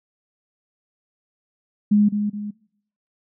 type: tone with echo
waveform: sine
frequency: 207.7 Hz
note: G#3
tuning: in tune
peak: -12 dBFS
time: 1.91-2.09 s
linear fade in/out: 10 ms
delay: 210 ms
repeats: 2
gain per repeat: -7 dB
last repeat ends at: 2.51 s
effects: noise-tail reverb RT60 0.7 s tail -22 dB re dry